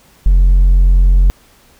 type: tone with hard clipping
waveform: sine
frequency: 44.58 Hz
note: F1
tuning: 36 cents sharp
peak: -6 dBFS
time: 0.26-1.3 s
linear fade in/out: 0 ms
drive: 2 dB
effects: pink hiss -48 dBFS RMS until 1.79 s